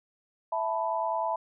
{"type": "chord", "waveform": "sine", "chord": "E suspended fourth", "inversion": "none", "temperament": "just", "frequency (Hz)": [659.3, 879, 988.9], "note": ["E5", "A5", "B5"], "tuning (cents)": [0, -2, 2], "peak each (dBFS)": -31, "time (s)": [0.52, 1.36], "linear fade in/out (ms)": 5, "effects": []}